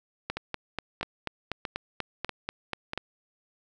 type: two click trains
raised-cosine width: 0.3 ms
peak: -16 / -14 dBFS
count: 5 / 12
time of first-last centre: 0.37-2.934 / 0.3-2.976 s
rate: 1.56 / 4.11 Hz
effects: none